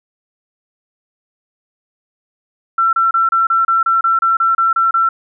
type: tone bursts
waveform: sine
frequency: 1347 Hz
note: E6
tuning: 37 cents sharp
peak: -10 dBFS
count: 13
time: 2.78-5.09 s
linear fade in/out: 5 ms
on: 150 ms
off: 30 ms
effects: none